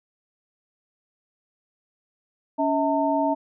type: tone cluster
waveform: sine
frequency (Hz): 282.7 / 645 / 900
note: C#4 / E5 / A5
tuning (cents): +34 / -38 / +39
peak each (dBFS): -24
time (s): 2.58-3.35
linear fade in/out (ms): 20
effects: none